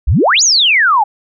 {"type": "exponential two-way sweep", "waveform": "sine", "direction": "up then down", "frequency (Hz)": [50, 6970, 790], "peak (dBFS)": -7, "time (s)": [0.07, 1.04], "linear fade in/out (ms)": 10, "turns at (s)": 0.43, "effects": []}